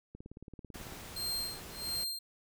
click train, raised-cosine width 3 ms, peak -34 dBFS, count 15, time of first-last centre 0.15-0.923 s, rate 18.1 Hz
pink noise, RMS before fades -47 dBFS, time 0.74-2.04 s, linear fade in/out 5 ms
sawtooth tone with tremolo, 4186 Hz, C8, in tune, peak -30 dBFS, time 1.16-2.19 s, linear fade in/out 5 ms, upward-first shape sine, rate 1.5 Hz, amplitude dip 100%
effects none

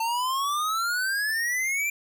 square exponential sweep, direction up, 893 to 2377 Hz, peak -25 dBFS, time 0-1.9 s, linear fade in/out 5 ms, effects none

